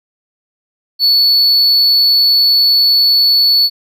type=tone; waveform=triangle; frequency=4435 Hz; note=C#8; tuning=in tune; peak=-6 dBFS; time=0.99-3.7 s; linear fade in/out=50 ms; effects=none